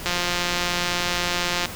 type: click train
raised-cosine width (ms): 0.2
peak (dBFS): -6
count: 282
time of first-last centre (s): 0.06-1.657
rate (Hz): 176
effects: pink hiss -35 dBFS RMS until 1.75 s